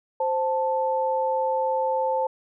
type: tone pair together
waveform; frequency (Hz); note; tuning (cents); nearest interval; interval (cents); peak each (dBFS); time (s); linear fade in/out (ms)
sine; 523.3 / 880; C5 / A5; 0 / 0; major sixth; 900; -24; 0.2-2.27; 5
effects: none